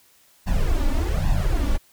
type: noise with flanger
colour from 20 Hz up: brown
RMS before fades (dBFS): -20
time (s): 0.46-1.78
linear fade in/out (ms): 20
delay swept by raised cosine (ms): 1.1 to 3.5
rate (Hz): 1.2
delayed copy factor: +0.9
effects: white hiss -57 dBFS RMS until 1.92 s